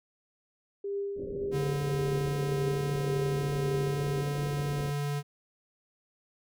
sine tone with tremolo, 400 Hz, G4, 35 cents sharp, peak -29 dBFS, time 0.84-4.21 s, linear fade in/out 5 ms, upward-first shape triangle, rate 1.8 Hz, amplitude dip 65%
white low-pass noise, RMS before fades -40 dBFS, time 1.15-4.93 s, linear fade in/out 50 ms, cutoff 550 Hz, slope 96 dB/octave
square tone, 144.2 Hz, D3, 31 cents flat, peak -30 dBFS, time 1.51-5.23 s, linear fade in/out 50 ms
effects none

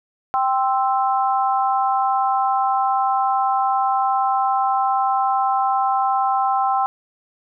sine chord, C major, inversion second, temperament equal, 784 / 1046.5 / 1318.5 Hz, G5 / C6 / E6, 0 / 0 / 0 cents, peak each -18 / -22 / -24 dBFS, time 0.34-6.86 s, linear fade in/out 0 ms, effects none

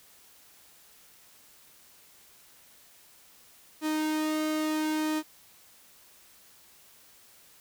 sawtooth tone with flanger, 309.6 Hz, D#4, 9 cents flat, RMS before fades -29 dBFS, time 3.81-5.23 s, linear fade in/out 50 ms, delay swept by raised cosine 1.4 to 2.08 ms, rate 0.75 Hz, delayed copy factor -0.55, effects white hiss -57 dBFS RMS until 7.6 s

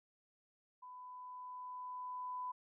sine tone with level ramp, 1000 Hz, B5, 21 cents sharp, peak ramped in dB -50 to -39 dBFS, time 0.82-2.52 s, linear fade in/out 10 ms, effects none

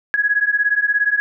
sine beating tone pair, 1661.2 / 1678.2 Hz, G#6 / G#6, 0 / +18 cents, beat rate 17 Hz, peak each -18 / -17 dBFS, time 0.14-1.2 s, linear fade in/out 0 ms, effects none

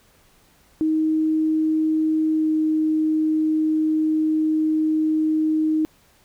sine tone with pitch glide, 314.1 to 312.3 Hz, D#4 to D#4, +16 to +7 cents, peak -17 dBFS, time 0.81-5.85 s, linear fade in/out 0 ms, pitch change -9 cents, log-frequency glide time 2.33-2.49 s, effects pink hiss -57 dBFS RMS until 6.24 s

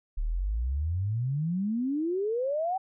sine exponential sweep, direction up, 35 to 779 Hz, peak -26 dBFS, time 0.17-2.78 s, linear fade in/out 10 ms, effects none

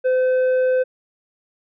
triangle tone with tanh clipping, 512 Hz, C5, 38 cents flat, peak -16 dBFS, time 0.04-0.84 s, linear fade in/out 20 ms, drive 10 dB, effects none

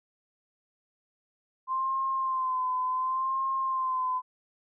sine tone with vibrato, 1041 Hz, C6, 9 cents flat, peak -26 dBFS, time 1.67-4.22 s, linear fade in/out 50 ms, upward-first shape sine, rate 0.69 Hz, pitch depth 43 cents each way, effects none

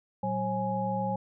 sine tone cluster, 117.4 / 189.8 / 539 / 834 Hz, A#2 / F#3 / C#5 / G#5, +13 / +44 / -49 / +7 cents, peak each -37 / -32 / -34 / -31 dBFS, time 0.23-1.16 s, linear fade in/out 5 ms, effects none

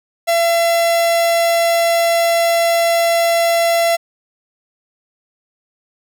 45% pulse tone, 676 Hz, E5, 43 cents sharp, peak -12 dBFS, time 0.27-3.97 s, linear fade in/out 20 ms, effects none

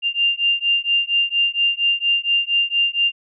sine beating tone pair, 2791 / 2795.3 Hz, F7 / F7, -2 / +1 cents, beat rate 4.3 Hz, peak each -19 / -19 dBFS, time 0.02-3.12 s, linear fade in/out 50 ms, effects none

